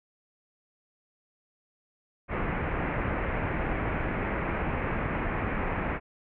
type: low-pass noise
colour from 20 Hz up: pink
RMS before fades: -30 dBFS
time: 2.28-6 s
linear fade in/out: 50 ms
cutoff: 2400 Hz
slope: 48 dB/octave
effects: none